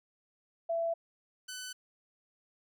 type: tone pair in turn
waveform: sine / 10% pulse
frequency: 668 / 1503.7 Hz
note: E5 / F#6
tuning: +23 / +28 cents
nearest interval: octave + major second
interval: 1405 cents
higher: second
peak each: -29 / -32 dBFS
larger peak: first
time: 0.69-0.94 / 1.48-1.73 s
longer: neither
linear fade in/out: 10 ms
effects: none